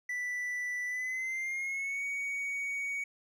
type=tone with pitch glide; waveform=triangle; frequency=1975.5 to 2243 Hz; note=B6 to C#7; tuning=0 to +20 cents; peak=-31 dBFS; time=0.09-3.04 s; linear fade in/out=5 ms; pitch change=+220 cents; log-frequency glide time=0.86-2.04 s; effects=none